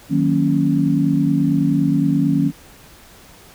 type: chord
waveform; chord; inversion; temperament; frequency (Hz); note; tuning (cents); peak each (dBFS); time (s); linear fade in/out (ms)
sine; D# minor seventh; none; equal; 155.56 / 185 / 233.1 / 277.2; D#3 / F#3 / A#3 / C#4; 0 / 0 / 0 / 0; -19 / -21 / -22 / -17; 0.09-2.52; 50
effects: pink hiss -45 dBFS RMS until 3.54 s